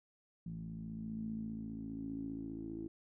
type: tone with low-pass filter sweep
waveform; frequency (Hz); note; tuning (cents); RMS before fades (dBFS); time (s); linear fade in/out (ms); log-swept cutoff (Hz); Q
10% pulse; 55; A1; 0; -43; 0.46-2.88; 5; 180 to 330; 8.4
effects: none